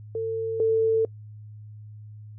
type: tone pair in turn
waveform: sine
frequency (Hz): 450 / 445.9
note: A4 / A4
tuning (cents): +39 / +23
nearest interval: unison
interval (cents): 16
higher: first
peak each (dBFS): -25 / -18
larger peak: second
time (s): 0.15-0.6 / 0.6-1.05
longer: neither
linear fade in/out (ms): 2
effects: noise-tail reverb RT60 0.1 s tail -25 dB re dry + added 106 Hz sine -40 dBFS peak until 2.38 s

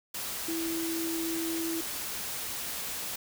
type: tone in noise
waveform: sine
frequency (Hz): 329.6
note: E4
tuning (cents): 0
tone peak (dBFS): -31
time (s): 0.48-1.81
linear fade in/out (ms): 5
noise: white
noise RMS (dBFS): -36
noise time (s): 0.14-3.16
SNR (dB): +2
effects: none

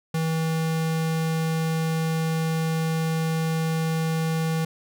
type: tone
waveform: square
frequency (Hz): 161.3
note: E3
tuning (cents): -37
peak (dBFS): -23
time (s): 0.14-4.65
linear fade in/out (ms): 5
effects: none

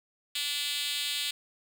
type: tone with high-pass filter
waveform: 5% pulse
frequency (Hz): 290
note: D4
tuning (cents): -22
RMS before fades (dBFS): -32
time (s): 0.35-1.31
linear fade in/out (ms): 5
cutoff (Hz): 3600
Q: 2
effects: none

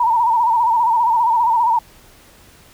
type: tone with vibrato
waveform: sine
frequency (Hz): 932.3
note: A#5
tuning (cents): 0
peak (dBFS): -12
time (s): 0-1.79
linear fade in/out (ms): 5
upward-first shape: sine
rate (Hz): 15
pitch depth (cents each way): 89
effects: pink hiss -47 dBFS RMS until 2.73 s

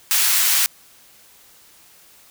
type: high-pass noise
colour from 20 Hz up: white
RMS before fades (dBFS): -17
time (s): 0.11-0.66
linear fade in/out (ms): 0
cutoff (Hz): 1300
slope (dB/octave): 12
effects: white hiss -50 dBFS RMS until 2.3 s

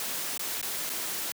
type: noise with dropouts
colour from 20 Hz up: white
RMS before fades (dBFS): -33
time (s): 0-1.32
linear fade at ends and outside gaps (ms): 1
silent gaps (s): 0.376-0.394 / 0.614-0.627 / 0.894-0.899
effects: high-pass 150 Hz 12 dB/octave

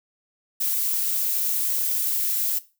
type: noise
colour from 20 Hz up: violet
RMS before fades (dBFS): -24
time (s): 0.6-2.59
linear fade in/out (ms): 10
effects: noise-tail reverb RT60 0.3 s tail -17 dB re dry

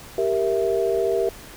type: chord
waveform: sine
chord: E diminished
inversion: first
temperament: equal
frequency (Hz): 392 / 466.2 / 659.3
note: G4 / Bb4 / E5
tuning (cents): 0 / 0 / 0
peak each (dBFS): -22 / -23 / -25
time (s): 0.18-1.29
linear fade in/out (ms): 2
effects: pink hiss -42 dBFS RMS until 1.56 s

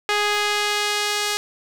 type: tone with band-pass filter sweep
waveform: sawtooth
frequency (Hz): 415.3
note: G#4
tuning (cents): 0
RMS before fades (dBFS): -22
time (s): 0.09-1.37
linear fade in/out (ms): 0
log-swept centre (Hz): 2400 to 4900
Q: 0.71
effects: 7-bit

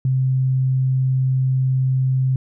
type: tone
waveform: sine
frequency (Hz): 130.8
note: C3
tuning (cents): 0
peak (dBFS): -15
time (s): 0.05-2.36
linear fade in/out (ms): 2
effects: none

